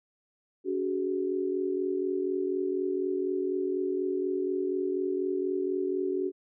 sine tone cluster, 286 / 374.5 / 418.6 Hz, D4 / F#4 / G#4, -46 / +21 / +14 cents, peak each -34 / -28 / -36 dBFS, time 0.64-6.32 s, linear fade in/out 50 ms, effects none

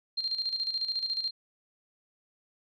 sine tone with tremolo, 4186 Hz, C8, in tune, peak -27 dBFS, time 0.17-1.31 s, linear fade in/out 10 ms, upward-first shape square, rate 14 Hz, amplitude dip 60%, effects none

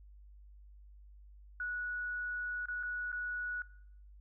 sine tone with dropouts, 1467 Hz, F#6, 15 cents flat, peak -35 dBFS, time 1.6-3.62 s, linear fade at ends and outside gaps 2 ms, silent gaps 2.657-2.684 / 2.829-2.833 / 3.118-3.127 s, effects noise-tail reverb RT60 0.7 s tail -21 dB re dry + added 50 Hz sine -53 dBFS peak until 4.2 s

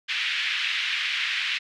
white band-pass noise, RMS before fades -27 dBFS, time 0.08-1.59 s, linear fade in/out 20 ms, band 1800 to 3200 Hz, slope 24 dB/octave, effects none

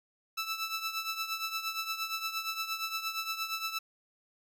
15% pulse tone with tremolo, 1319 Hz, E6, 1 cent sharp, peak -24 dBFS, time 0.37-3.79 s, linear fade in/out 10 ms, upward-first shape triangle, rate 8.6 Hz, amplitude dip 75%, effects none

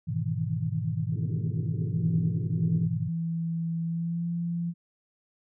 sine chord, E major seventh, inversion first, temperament equal with one note detuned, 103.83 / 123.47 / 155.56 / 164.15 Hz, G#2 / B2 / D#3 / E3, 0 / 0 / 0 / -7 cents, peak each -32 dBFS, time 0.07-3.09 s, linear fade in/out 20 ms
pink band-pass noise, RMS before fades -44 dBFS, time 1.1-2.88 s, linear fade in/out 50 ms, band 180 to 440 Hz, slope 96 dB/octave
sine tone with pitch glide, 165.9 to 170.76 Hz, E3 to F3, +11 to -39 cents, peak -27 dBFS, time 1.84-4.74 s, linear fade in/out 50 ms, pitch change +50 cents, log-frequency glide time 3.84-4.27 s
effects none

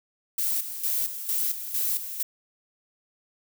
violet noise with tremolo, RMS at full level -26 dBFS, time 0.38-2.23 s, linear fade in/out 5 ms, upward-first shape square, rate 2.2 Hz, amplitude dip 65%, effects none

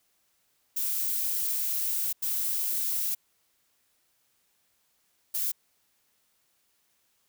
violet noise bursts at uneven times, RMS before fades -29 dBFS, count 3, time 0.76-2.13 / 2.22-3.15 / 5.34-5.52 s, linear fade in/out 10 ms, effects white hiss -71 dBFS RMS until 7.28 s

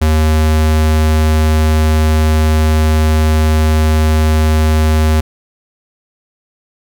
square tone, 78 Hz, D#2, 5 cents sharp, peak -9 dBFS, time 0.01-5.21 s, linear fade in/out 10 ms, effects none

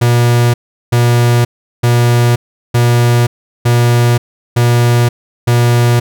45% pulse tone bursts, 120 Hz, B2, 49 cents flat, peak -7 dBFS, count 7, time 0.01-6 s, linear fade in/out 10 ms, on 530 ms, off 380 ms, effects none

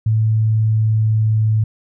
sine tone with pitch glide, 110 to 109.11 Hz, A2 to A2, 0 to -14 cents, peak -12 dBFS, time 0.06-1.64 s, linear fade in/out 5 ms, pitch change -14 cents, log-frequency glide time 0.2-1.51 s, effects none

